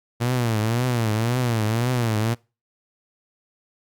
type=tone with vibrato; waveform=sawtooth; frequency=116.54 Hz; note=A#2; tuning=in tune; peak=-16 dBFS; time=0.2-2.35 s; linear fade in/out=20 ms; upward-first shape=triangle; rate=1.9 Hz; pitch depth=170 cents each way; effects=noise-tail reverb RT60 0.3 s tail -24 dB re dry + Opus 48 kbps